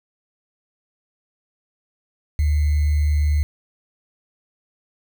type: tone with sample-and-hold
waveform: sine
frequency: 74.5 Hz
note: D2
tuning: 25 cents sharp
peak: -15 dBFS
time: 2.39-3.43 s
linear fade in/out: 0 ms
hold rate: 2100 Hz
effects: none